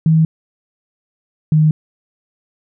sine tone pair in turn, 159.9 / 154.81 Hz, D#3 / D#3, +48 / -8 cents, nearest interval minor second, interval 56 cents, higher first, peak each -8 dBFS, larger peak neither, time 0.06-0.25 / 1.52-1.71 s, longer neither, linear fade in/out 2 ms, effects none

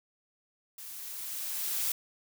blue noise with level ramp, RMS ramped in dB -45 to -30 dBFS, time 0.78-1.92 s, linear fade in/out 2 ms, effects none

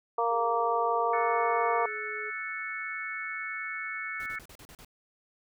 harmonic tone, 232.8 Hz, A#3, 2 cents flat, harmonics 2 / 3 / 4 / 5, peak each -30 / -30 / -30 / -30 dBFS, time 0.18-1.86 s, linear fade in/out 5 ms
sine tone with pitch glide, 420 to 422.9 Hz, G#4 to G#4, +19 to +31 cents, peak -40 dBFS, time 0.3-2.31 s, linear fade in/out 20 ms, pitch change +12 cents, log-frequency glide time 0.89-1.71 s
sine chord, F# minor seventh, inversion third, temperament equal with one note detuned, 1318.5 / 1480 / 1760 / 2209 Hz, E6 / F#6 / A6 / C#7, 0 / 0 / 0 / -7 cents, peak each -41 / -41 / -39 / -36 dBFS, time 1.13-4.39 s, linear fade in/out 5 ms
pink noise bursts, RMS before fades -50 dBFS, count 7, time 4.2-4.847 s, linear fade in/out 0 ms, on 59 ms, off 39 ms
effects none

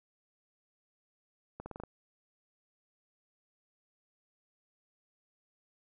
accelerating click train, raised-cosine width 1 ms, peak -28 dBFS, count 6, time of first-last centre 1.6-1.836 s, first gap 60 ms, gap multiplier 0.88, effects none

